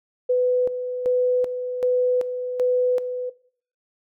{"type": "tone with tremolo", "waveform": "sine", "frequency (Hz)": 499.3, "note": "B4", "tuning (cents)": 19, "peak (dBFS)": -16, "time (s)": [0.29, 3.3], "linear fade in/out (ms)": 10, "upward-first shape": "square", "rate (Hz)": 1.3, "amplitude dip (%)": 60, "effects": ["noise-tail reverb RT60 0.5 s tail -18 dB re dry"]}